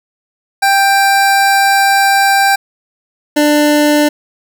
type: tone pair in turn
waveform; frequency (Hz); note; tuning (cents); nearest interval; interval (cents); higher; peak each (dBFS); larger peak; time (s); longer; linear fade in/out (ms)
25% pulse; 788 / 296.7; G5 / D4; +9 / +18; octave + perfect fourth; 1691; first; -4; neither; 0.62-2.56 / 3.36-4.09; first; 10
effects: none